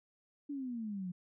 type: exponential sweep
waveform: sine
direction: down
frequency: 293.7 to 174.61 Hz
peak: -37 dBFS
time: 0.49-1.12 s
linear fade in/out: 10 ms
effects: none